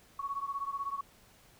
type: beating tone pair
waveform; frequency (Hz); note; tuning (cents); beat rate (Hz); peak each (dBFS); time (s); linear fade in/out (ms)
sine; 1108.7 / 1124.7; C#6 / C#6; 0 / +25; 16; -36 / -38; 0.19-1.01; 5
effects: pink hiss -61 dBFS RMS until 1.59 s